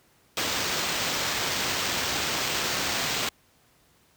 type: noise with sample-and-hold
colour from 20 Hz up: blue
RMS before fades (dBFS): -28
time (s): 0.37-3.29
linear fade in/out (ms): 2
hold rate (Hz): 11025
effects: pink hiss -62 dBFS RMS until 4.16 s + high-pass 60 Hz 12 dB/octave